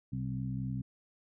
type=harmonic tone with a mistuned harmonic; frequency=64 Hz; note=C2; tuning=38 cents flat; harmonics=1 / 2 / 3 / 4; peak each=-47 / -35 / -39 / -42 dBFS; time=0.12-0.82 s; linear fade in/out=10 ms; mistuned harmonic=4; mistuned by=+44 cents; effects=none